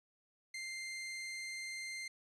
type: tone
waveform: sawtooth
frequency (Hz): 2093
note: C7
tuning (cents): 0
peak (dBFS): -38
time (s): 0.54-2.08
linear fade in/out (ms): 5
effects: resampled to 22050 Hz